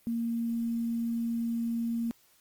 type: tone with quantisation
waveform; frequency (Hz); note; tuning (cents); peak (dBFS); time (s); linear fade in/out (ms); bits
sine; 232; A#3; -8; -28; 0.07-2.11; 0; 9
effects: white hiss -64 dBFS RMS until 2.4 s + Opus 24 kbps